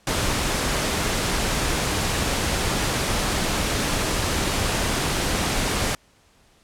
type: noise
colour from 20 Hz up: pink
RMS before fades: -23 dBFS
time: 0.07-5.95 s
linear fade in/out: 2 ms
effects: pink hiss -58 dBFS RMS until 6.63 s + low-pass 10000 Hz 12 dB/octave